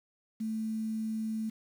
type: tone with quantisation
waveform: sine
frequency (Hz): 220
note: A3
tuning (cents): 0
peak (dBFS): -31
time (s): 0.4-1.5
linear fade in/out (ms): 10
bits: 9
effects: none